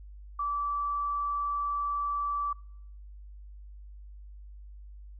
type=tone; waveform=sine; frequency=1158 Hz; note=D6; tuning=25 cents flat; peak=-28 dBFS; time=0.39-2.53 s; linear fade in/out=5 ms; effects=noise-tail reverb RT60 0.7 s tail -25 dB re dry + added 50 Hz sine -44 dBFS peak until 5.19 s